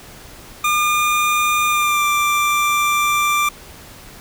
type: tone with pitch glide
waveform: 25% pulse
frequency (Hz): 1208 to 1180.4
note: D6 to D6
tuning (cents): +48 to +8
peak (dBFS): -11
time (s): 0.64-3.49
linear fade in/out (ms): 5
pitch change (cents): -40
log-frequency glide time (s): 1.67-2.04
effects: pink hiss -40 dBFS RMS until 4.2 s